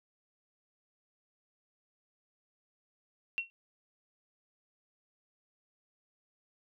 sine tone with exponential decay, 2728 Hz, F7, 41 cents flat, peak -26 dBFS, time 3.38-3.5 s, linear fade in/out 0 ms, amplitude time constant 26 ms, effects none

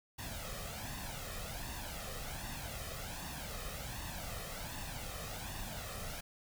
pink noise with flanger, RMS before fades -43 dBFS, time 0.18-6.21 s, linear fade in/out 10 ms, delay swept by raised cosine 1.1 to 1.63 ms, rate 1.3 Hz, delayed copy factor +0.65, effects none

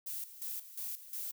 violet noise with tremolo, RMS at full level -40 dBFS, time 0.06-1.32 s, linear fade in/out 10 ms, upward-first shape square, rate 2.8 Hz, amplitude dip 75%, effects none

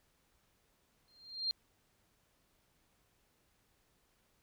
sine tone with exponential growth, 4193 Hz, C8, 3 cents sharp, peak -29 dBFS, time 1.08-1.51 s, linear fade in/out 0 ms, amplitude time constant 93 ms, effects pink hiss -74 dBFS RMS until 4.42 s

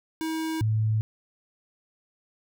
square / sine tone pair in turn, 320 / 109.09 Hz, D#4 / A2, +49 / -14 cents, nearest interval octave + perfect fifth, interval 1863 cents, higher first, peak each -28 / -21 dBFS, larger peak second, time 0.21-0.61 / 0.61-1.01 s, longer neither, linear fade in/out 0 ms, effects none

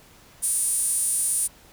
sawtooth tone with high-pass filter, 317.4 Hz, D#4, 35 cents sharp, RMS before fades -24 dBFS, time 0.42-1.48 s, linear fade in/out 20 ms, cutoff 9400 Hz, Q 8.6, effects pink hiss -52 dBFS RMS until 1.72 s

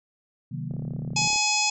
sine chord, C half-diminished seventh, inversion none, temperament equal, 130.81 / 155.56 / 185 / 233.1 Hz, C3 / Eb3 / Gb3 / Bb3, 0 / 0 / 0 / 0 cents, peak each -33 / -33 / -38 / -39 dBFS, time 0.51-1.28 s, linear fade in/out 10 ms
click train, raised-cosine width 2 ms, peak -28 dBFS, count 24, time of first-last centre 0.71-1.36 s, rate 35.4 Hz
harmonic tone, 845 Hz, G#5, 30 cents sharp, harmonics 1 / 3 / 4 / 5 / 6 / 7 / 8 / 9, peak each -28 / -26 / -34 / -33 / -27 / -34 / -28 / -34 dBFS, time 1.16-1.7 s, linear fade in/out 5 ms
effects none

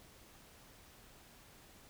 silence, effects pink hiss -60 dBFS RMS until 1.89 s

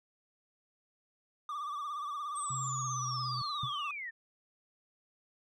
triangle tone with vibrato, 1174.7 Hz, D6, in tune, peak -34 dBFS, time 1.49-3.91 s, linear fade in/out 2 ms, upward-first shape sine, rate 17 Hz, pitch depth 72 cents each way
sine linear sweep, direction down, 8440 to 1760 Hz, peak -38 dBFS, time 2.35-4.11 s, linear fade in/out 20 ms
sine tone with pitch glide, 130.81 to 126.79 Hz, C3 to B2, 0 to +46 cents, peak -38 dBFS, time 2.5-3.42 s, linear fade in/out 5 ms, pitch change -54 cents, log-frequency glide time 2.79-2.96 s
sine tone with exponential decay, 128.8 Hz, C3, 27 cents flat, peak -31 dBFS, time 3.63-3.74 s, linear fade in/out 5 ms, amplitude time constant 22 ms
effects none

